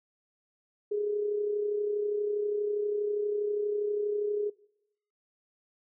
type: tone with amplitude modulation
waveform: sine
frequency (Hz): 415.2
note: G#4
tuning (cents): 0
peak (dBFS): -25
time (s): 0.91-4.5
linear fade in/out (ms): 10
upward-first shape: sine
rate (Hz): 32.4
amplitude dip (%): 45
effects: noise-tail reverb RT60 0.8 s tail -23 dB re dry